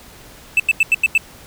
triangle tone bursts, 2637 Hz, E7, in tune, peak -8 dBFS, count 6, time 0.57-1.178 s, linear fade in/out 2 ms, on 28 ms, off 88 ms, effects pink hiss -42 dBFS RMS until 1.46 s

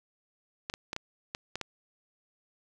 clicks, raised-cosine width 0.2 ms, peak -17 dBFS, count 7, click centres 0.699 / 0.739 / 0.931 / 0.964 / 1.349 / 1.556 / 1.613 s, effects none

